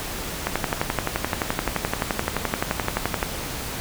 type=click train; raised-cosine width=0.5 ms; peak=-6 dBFS; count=33; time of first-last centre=0.47-3.229 s; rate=11.6 Hz; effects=pink hiss -31 dBFS RMS until 3.8 s